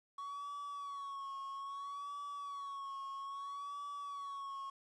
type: tone with vibrato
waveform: triangle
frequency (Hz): 1119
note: C#6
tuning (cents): +16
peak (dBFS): -40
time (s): 0.18-4.7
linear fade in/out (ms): 5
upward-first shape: sine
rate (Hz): 0.61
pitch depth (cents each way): 42
effects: resampled to 22050 Hz + 11-bit